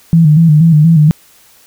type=tone with vibrato; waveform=sine; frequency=158.2 Hz; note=D#3; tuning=29 cents sharp; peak=-3 dBFS; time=0.13-1.11 s; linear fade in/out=0 ms; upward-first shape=square; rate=4.2 Hz; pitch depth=79 cents each way; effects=white hiss -45 dBFS RMS until 1.66 s